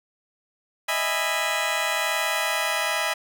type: chord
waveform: 15% pulse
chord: E major seventh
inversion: third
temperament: just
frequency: 618.1 / 659.3 / 824.1 / 988.9 Hz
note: D#5 / E5 / G#5 / B5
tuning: -12 / 0 / -14 / +2 cents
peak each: -23 dBFS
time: 0.88-3.14 s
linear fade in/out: 10 ms
effects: none